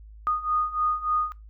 sine beating tone pair, 1232 / 1235.4 Hz, D#6 / D#6, -17 / -13 cents, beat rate 3.4 Hz, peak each -28 / -25 dBFS, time 0.27-1.32 s, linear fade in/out 0 ms, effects noise-tail reverb RT60 0.2 s tail -20 dB re dry + added 53 Hz sine -43 dBFS peak until 1.49 s

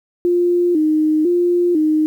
sine tone with vibrato, 329.6 Hz, E4, in tune, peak -12 dBFS, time 0.25-2.06 s, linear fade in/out 0 ms, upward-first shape square, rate 1 Hz, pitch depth 110 cents each way, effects 8-bit

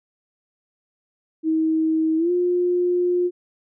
sine tone with pitch glide, 318.6 to 355.6 Hz, D#4 to F4, +41 to +31 cents, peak -17 dBFS, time 1.43-3.31 s, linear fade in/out 50 ms, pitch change +190 cents, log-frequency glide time 2.17-2.31 s, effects none

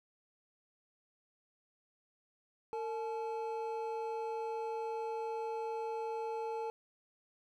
triangle tone pair together, 455.6 / 860 Hz, A#4 / A5, -40 / -40 cents, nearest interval major seventh, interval 1100 cents, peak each -36 / -38 dBFS, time 2.73-6.7 s, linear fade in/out 0 ms, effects none

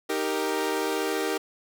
sawtooth chord, Eb major, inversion none, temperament equal, 311.1 / 392 / 466.2 Hz, Eb4 / G4 / Bb4, 0 / 0 / 0 cents, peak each -27 / -25 / -26 dBFS, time 0.09-1.38 s, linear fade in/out 10 ms, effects none

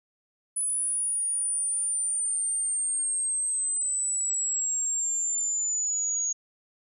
sine linear sweep, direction down, 9956 to 6645 Hz, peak -25 dBFS, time 0.56-6.33 s, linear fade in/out 10 ms, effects none

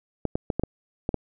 clicks, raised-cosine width 2 ms, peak -11 dBFS, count 7, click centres 0.253 / 0.355 / 0.502 / 0.596 / 0.636 / 1.091 / 1.143 s, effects none

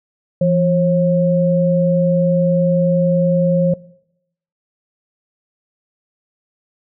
sine tone pair together, 170 / 539.7 Hz, F3 / C#5, -46 / -46 cents, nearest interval octave + minor sixth, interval 2000 cents, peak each -14 dBFS, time 0.41-3.74 s, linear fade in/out 5 ms, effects noise-tail reverb RT60 0.8 s tail -22 dB re dry

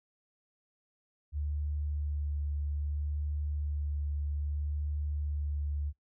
sine tone with vibrato, 73.42 Hz, D2, in tune, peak -31 dBFS, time 1.32-5.93 s, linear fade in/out 50 ms, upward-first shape sine, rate 0.62 Hz, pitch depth 13 cents each way, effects noise-tail reverb RT60 0.1 s tail -20 dB re dry

